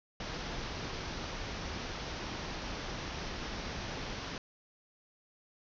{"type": "low-pass noise", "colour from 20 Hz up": "pink", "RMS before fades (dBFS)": -40, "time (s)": [0.2, 4.38], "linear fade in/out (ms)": 2, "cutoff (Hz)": 6100, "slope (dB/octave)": 96, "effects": []}